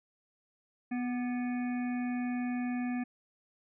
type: harmonic tone with a mistuned harmonic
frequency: 246.6 Hz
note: B3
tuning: 2 cents flat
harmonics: 1 / 3 / 5 / 7 / 9 / 10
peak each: -31 / -43 / -54 / -47 / -50 / -51 dBFS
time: 0.91-3.04 s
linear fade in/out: 10 ms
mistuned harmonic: 5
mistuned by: -42 cents
effects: none